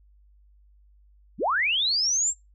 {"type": "linear sweep", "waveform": "sine", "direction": "up", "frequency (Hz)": [124.7, 7670], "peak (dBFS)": -21, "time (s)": [1.38, 2.34], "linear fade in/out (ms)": 50, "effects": ["noise-tail reverb RT60 0.2 s tail -22 dB re dry", "added 50 Hz sine -54 dBFS peak until 2.54 s"]}